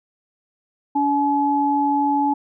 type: tone pair together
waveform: sine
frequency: 285.6 / 853 Hz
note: D4 / G#5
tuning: -48 / +46 cents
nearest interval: octave + perfect fifth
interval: 1894 cents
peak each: -20 / -18 dBFS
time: 0.95-2.34 s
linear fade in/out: 10 ms
effects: none